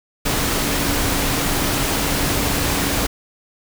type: tone in noise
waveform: sine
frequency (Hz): 283.1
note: C#4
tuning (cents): +37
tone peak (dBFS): -28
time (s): 0.25-3.07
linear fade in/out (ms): 10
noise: pink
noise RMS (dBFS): -20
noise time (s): 0.25-3.07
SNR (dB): -11
effects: none